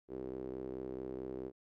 sawtooth tone with band-pass filter, 64.6 Hz, C2, 21 cents flat, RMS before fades -43 dBFS, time 0.08-1.52 s, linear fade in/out 50 ms, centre 380 Hz, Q 4.5, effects none

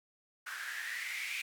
blue noise with band-pass filter sweep, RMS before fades -40 dBFS, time 0.46-1.42 s, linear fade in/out 10 ms, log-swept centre 1500 to 2400 Hz, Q 7.7, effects none

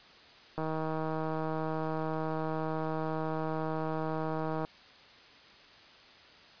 click train, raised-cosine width 1 ms, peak -21 dBFS, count 644, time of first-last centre 0.58-4.65 s, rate 158 Hz, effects white hiss -55 dBFS RMS until 6.6 s + resampled to 11025 Hz

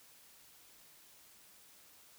silence, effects white hiss -61 dBFS RMS until 2.18 s

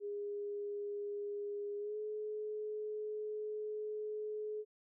sine tone with pitch glide, 409.5 to 425.7 Hz, G#4 to G#4, -24 to +43 cents, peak -38 dBFS, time 0-4.65 s, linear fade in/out 50 ms, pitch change +67 cents, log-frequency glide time 1.78-1.97 s, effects none

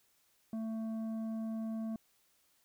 triangle tone with tanh clipping, 222.5 Hz, A3, 20 cents sharp, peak -37 dBFS, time 0.53-1.96 s, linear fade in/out 2 ms, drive 12 dB, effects white hiss -72 dBFS RMS until 2.64 s

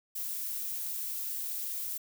violet noise, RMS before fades -36 dBFS, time 0.15-1.98 s, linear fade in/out 10 ms, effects none

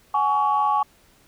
sine tone cluster, 756 / 840 / 1126 Hz, F#5 / G#5 / C#6, +37 / +19 / +27 cents, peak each -28 / -20 / -20 dBFS, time 0.14-0.83 s, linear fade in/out 5 ms, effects tanh soft clip ceiling -10 dBFS + pink hiss -57 dBFS RMS until 1.27 s

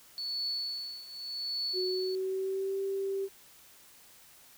sine tone with tremolo, 4435 Hz, C#8, in tune, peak -30 dBFS, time 0.18-2.15 s, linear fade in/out 0 ms, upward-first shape triangle, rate 0.85 Hz, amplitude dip 85%
sine tone with pitch glide, 370 to 390.2 Hz, F#4 to G4, 0 to -8 cents, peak -30 dBFS, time 1.73-3.29 s, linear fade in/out 50 ms, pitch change +92 cents, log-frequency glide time 1.85-2.8 s
effects white hiss -57 dBFS RMS until 4.57 s

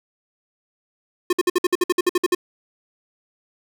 square tone bursts, 358.7 Hz, F4, 46 cents sharp, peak -15 dBFS, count 13, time 1.3-2.349 s, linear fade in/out 5 ms, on 29 ms, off 56 ms, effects none

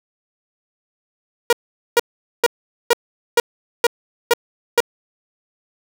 sawtooth tone bursts, 475 Hz, A#4, 33 cents sharp, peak -6 dBFS, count 8, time 1.5-4.804 s, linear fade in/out 2 ms, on 28 ms, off 440 ms, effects none

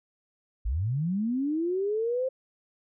sine linear sweep, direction up, 46.49 to 530 Hz, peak -25 dBFS, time 0.65-2.29 s, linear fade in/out 10 ms, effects none

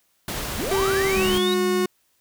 pink noise, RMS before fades -29 dBFS, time 0.28-1.38 s, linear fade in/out 2 ms
triangle linear sweep, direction up, 174.61 to 3898 Hz, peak -25 dBFS, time 0.58-1.54 s, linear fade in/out 2 ms
45% pulse tone with pitch glide, 388 to 364.1 Hz, G4 to F#4, -18 to -28 cents, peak -20 dBFS, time 0.71-1.86 s, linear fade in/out 5 ms, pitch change -110 cents, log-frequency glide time 1.08-1.35 s
sine tone, 203 Hz, G#3, 39 cents flat, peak -25 dBFS, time 1.16-1.86 s, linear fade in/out 5 ms
effects white hiss -66 dBFS RMS until 2.2 s

